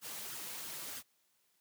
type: noise with flanger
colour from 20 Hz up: white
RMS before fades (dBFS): -44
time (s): 0.01-1.03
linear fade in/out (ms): 50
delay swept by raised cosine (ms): 0.6 to 6.1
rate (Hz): 3.1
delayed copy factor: +0.6
effects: white hiss -75 dBFS RMS until 1.6 s + high-pass 100 Hz 12 dB/octave